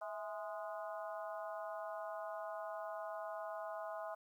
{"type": "harmonic tone with a mistuned harmonic", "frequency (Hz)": 207.7, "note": "G#3", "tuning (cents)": 0, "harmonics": [3, 4, 5, 6, 7], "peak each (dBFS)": [-44, -49, -50, -51, -55], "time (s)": [0.01, 4.15], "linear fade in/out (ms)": 10, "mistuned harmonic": 3, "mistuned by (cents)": 74, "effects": ["12-bit"]}